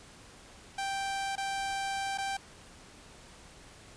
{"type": "tone with dropouts", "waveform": "sawtooth", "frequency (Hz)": 784, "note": "G5", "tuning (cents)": 0, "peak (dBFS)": -28, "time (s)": [0.78, 2.37], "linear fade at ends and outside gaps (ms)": 5, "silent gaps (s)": [[1.356, 1.378], [2.176, 2.183]], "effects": ["pink hiss -53 dBFS RMS until 3.96 s", "resampled to 22050 Hz"]}